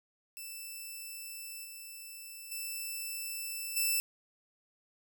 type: tone with level steps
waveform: 5% pulse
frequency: 2646 Hz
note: E7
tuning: 6 cents sharp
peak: -33 / -36 / -28 / -19 dBFS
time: 0.37-4 s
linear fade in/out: 0 ms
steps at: 1.64 / 2.51 / 3.76 s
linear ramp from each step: 10 ms
effects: none